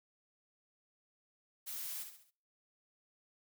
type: noise with echo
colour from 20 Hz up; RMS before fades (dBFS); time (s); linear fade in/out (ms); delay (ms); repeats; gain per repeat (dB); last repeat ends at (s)
blue; -43; 1.66-2.04; 20; 68; 4; -7; 2.312
effects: noise-tail reverb RT60 0.5 s tail -25 dB re dry